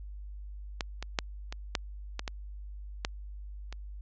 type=clicks; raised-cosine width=0.2 ms; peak=-14 / -20 / -9 / -21 / -10 / -16 / -17 / -12 / -25 dBFS; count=9; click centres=0.808 / 1.026 / 1.188 / 1.525 / 1.752 / 2.194 / 2.278 / 3.049 / 3.726 s; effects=added 50 Hz sine -40 dBFS peak until 4.01 s + resampled to 16000 Hz